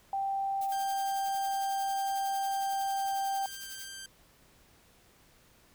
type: tone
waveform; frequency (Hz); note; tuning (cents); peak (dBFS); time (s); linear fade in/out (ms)
sine; 784; G5; 0; -29; 0.13-3.46; 2
type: noise with tremolo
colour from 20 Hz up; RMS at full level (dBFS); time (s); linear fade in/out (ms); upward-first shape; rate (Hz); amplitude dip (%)
blue; -44; 0.61-3.88; 2; triangle; 11; 90
type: tone with pitch glide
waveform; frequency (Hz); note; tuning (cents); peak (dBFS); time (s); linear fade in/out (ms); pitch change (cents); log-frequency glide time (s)
10% pulse; 1586 to 1574.1; G6 to G6; +20 to +7; -33; 0.72-4.06; 2; -13; 2.35-3.66
effects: pink hiss -62 dBFS RMS until 5.74 s